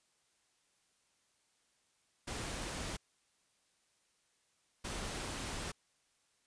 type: noise bursts at uneven times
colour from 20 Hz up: pink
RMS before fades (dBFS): -41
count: 2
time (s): 2.27-2.97 / 4.84-5.72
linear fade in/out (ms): 10
effects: white hiss -75 dBFS RMS until 6.46 s + resampled to 22050 Hz